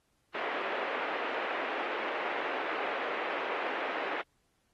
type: band-pass noise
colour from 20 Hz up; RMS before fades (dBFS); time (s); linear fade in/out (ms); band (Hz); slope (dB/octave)
pink; -35; 0.34-4.22; 10; 390 to 2500; 24
effects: pink hiss -75 dBFS RMS until 4.73 s + AAC 32 kbps